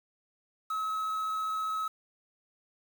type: tone with quantisation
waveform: triangle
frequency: 1285 Hz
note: E6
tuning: 45 cents flat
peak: -28 dBFS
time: 0.7-1.88 s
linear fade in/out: 5 ms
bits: 8
effects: none